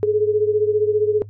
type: beating tone pair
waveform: sine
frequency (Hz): 419.8 / 434.8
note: G#4 / A4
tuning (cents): +19 / -21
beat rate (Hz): 15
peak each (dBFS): -16 / -20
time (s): 0.03-1.22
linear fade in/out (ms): 0
effects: noise-tail reverb RT60 0.1 s tail -19 dB re dry + added 103 Hz sine -35 dBFS peak until 1.29 s